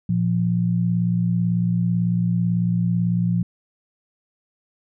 sine tone pair together, 116.54 / 174.61 Hz, A#2 / F3, 0 / 0 cents, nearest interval perfect fifth, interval 700 cents, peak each -22 / -19 dBFS, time 0.09-3.43 s, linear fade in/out 5 ms, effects none

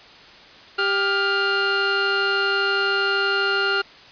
sawtooth tone pair together, 394.5 / 1407 Hz, G4 / F6, +11 / +12 cents, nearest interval octave + minor seventh, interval 2201 cents, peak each -20 / -16 dBFS, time 0.78-3.82 s, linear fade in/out 10 ms, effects white hiss -45 dBFS RMS until 4.11 s + resampled to 11025 Hz

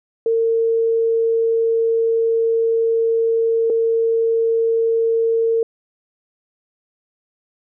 sine tone pair in turn, 455.4 / 455.4 Hz, A#4 / A#4, -40 / -40 cents, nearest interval unison, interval 0 cents, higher neither, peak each -14 dBFS, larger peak neither, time 0.26-3.7 / 3.7-5.63 s, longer first, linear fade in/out 2 ms, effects none

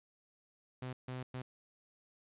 sawtooth tone bursts at uneven times, 127.6 Hz, C3, 43 cents flat, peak -36 dBFS, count 3, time 0.82-0.93 / 1.08-1.23 / 1.34-1.42 s, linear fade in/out 5 ms, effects resampled to 8000 Hz + 13-bit

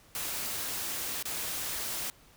white noise with dropouts, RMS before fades -35 dBFS, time 0.15-2.1 s, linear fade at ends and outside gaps 1 ms, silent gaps 1.226-1.254 s, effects pink hiss -59 dBFS RMS until 2.36 s

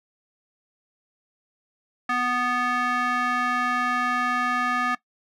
square tone with band-pass filter, 246.9 Hz, B3, in tune, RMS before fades -24 dBFS, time 2.09-4.95 s, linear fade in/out 5 ms, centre 1500 Hz, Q 2.8, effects noise-tail reverb RT60 0.1 s tail -19 dB re dry

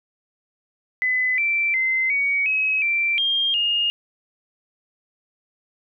sine tone with pitch steps, 2014 / 2341 / 2066 / 2249 / 2554 / 2350 / 3212 / 2841 Hz, B6 / D7 / C7 / C#7 / D#7 / D7 / G7 / F7, +33 / -6 / -22 / +24 / +45 / +1 / +41 / +29 cents, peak -18 dBFS, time 1.02-3.9 s, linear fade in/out 0 ms, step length 360 ms, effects none

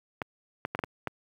clicks, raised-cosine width 0.5 ms, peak -15 dBFS, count 6, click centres 0.218 / 0.651 / 0.75 / 0.791 / 0.838 / 1.073 s, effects high-pass 80 Hz 12 dB/octave + 9-bit

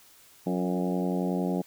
harmonic tone with a mistuned harmonic, 90.9 Hz, F#2, 30 cents flat, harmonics 2 / 3 / 4 / 5 / 6 / 7 / 8 / 9, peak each -28 / -32 / -34 / -36 / -38 / -39 / -40 / -41 dBFS, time 0.46-1.62 s, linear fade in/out 10 ms, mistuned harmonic 4, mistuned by -39 cents, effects white hiss -56 dBFS RMS until 1.66 s

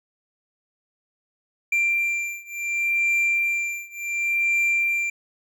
triangle beating tone pair, 2366 / 2366.69 Hz, D7 / D7, +12 / +13 cents, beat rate 0.69 Hz, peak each -22 / -23 dBFS, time 1.72-5.1 s, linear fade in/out 5 ms, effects none

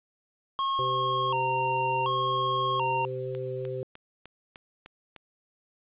square tone with vibrato, 1000 Hz, B5, 21 cents sharp, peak -26 dBFS, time 0.59-3.05 s, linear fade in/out 0 ms, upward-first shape square, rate 0.68 Hz, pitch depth 140 cents each way
harmonic tone, 129 Hz, C3, 24 cents flat, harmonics 1 / 3 / 4, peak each -36 / -34 / -35 dBFS, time 0.79-3.83 s, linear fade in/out 0 ms
click train, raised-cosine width 0.2 ms, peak -26 dBFS, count 7, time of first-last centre 3.35-5.163 s, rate 3.31 Hz
effects resampled to 8000 Hz + 10-bit

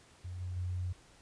sine tone with level steps, 90.3 Hz, F#2, 42 cents flat, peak -39 / -36 / -33 dBFS, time 0.24-0.93 s, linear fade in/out 10 ms, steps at 0.4 / 0.56 s, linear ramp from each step 10 ms, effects pink hiss -61 dBFS RMS until 1.21 s + resampled to 22050 Hz

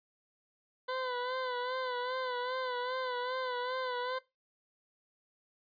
20% pulse tone with vibrato, 504 Hz, B4, 35 cents sharp, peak -29 dBFS, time 0.88-4.19 s, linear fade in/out 10 ms, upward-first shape sine, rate 2.5 Hz, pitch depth 51 cents each way, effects noise-tail reverb RT60 0.2 s tail -17 dB re dry + resampled to 11025 Hz

